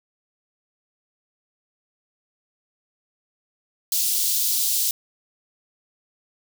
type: high-pass noise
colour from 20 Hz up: white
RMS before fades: -22 dBFS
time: 3.92-4.91 s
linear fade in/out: 2 ms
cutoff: 3700 Hz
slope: 24 dB/octave
effects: none